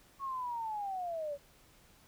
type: linear sweep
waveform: sine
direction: down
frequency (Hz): 1108.7 to 554.4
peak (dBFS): -35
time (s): 0.19-1.38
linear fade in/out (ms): 50
effects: pink hiss -63 dBFS RMS until 2.07 s